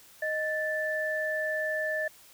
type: tone pair together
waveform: sine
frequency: 622 / 1759.3 Hz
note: D#5 / A6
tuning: -1 / -1 cents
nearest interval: octave + tritone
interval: 1800 cents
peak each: -31 / -30 dBFS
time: 0.22-2.08 s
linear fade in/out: 5 ms
effects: white hiss -55 dBFS RMS until 2.33 s